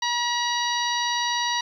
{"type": "harmonic tone with a mistuned harmonic", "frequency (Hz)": 960, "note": "B5", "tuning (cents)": -49, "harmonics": [1, 2, 3, 4, 5, 6], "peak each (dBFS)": [-26, -29, -33, -29, -32, -33], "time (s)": [0.02, 1.61], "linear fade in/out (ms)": 5, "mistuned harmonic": 5, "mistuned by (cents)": -60, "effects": ["9-bit"]}